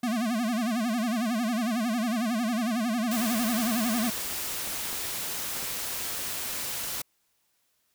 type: tone with vibrato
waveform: square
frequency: 230 Hz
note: A#3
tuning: 23 cents flat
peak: -26 dBFS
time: 0.03-4.1 s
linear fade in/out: 5 ms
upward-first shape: sine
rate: 11 Hz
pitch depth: 150 cents each way
type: noise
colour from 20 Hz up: white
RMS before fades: -33 dBFS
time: 3.11-7.02 s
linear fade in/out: 5 ms
type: clicks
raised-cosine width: 1 ms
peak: -28 dBFS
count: 7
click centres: 4.178 / 4.327 / 4.675 / 4.929 / 5.568 / 5.628 / 6.193 s
effects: white hiss -72 dBFS RMS until 7.94 s